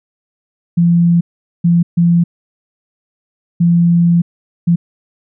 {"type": "tone bursts at uneven times", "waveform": "sine", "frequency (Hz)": 171.2, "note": "F3", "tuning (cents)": -34, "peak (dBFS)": -7, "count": 5, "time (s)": [[0.77, 1.21], [1.64, 1.83], [1.97, 2.24], [3.6, 4.22], [4.67, 4.76]], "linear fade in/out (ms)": 10, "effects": []}